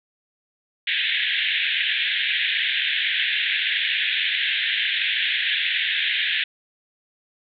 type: band-pass noise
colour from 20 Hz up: white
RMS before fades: -23 dBFS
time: 0.87-6.44 s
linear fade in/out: 5 ms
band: 1600 to 3700 Hz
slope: 96 dB/octave
effects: none